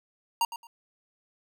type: tone with echo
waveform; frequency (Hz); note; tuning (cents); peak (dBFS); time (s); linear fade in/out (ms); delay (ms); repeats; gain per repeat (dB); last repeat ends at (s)
square; 932.3; A#5; 0; -23; 0.41-0.45; 2; 110; 2; -13; 0.67
effects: none